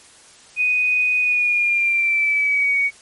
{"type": "tone with pitch glide", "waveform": "sine", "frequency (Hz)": [2489, 2243], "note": ["D#7", "C#7"], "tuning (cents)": [0, 20], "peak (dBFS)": -15, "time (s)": [0.56, 2.91], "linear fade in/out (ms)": 50, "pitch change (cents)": -180, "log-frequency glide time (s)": [1.2, 2.75], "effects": ["white hiss -47 dBFS RMS until 3.01 s", "MP3 48 kbps"]}